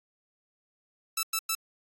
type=tone bursts; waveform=5% pulse; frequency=1318.5 Hz; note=E6; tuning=in tune; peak=-15 dBFS; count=3; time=1.17-1.551 s; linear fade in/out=5 ms; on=61 ms; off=99 ms; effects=AAC 64 kbps